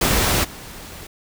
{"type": "noise with level steps", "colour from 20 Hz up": "pink", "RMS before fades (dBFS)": [-18, -37], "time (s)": [0.01, 1.07], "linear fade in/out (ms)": 5, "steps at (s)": 0.43, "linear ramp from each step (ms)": 20, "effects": []}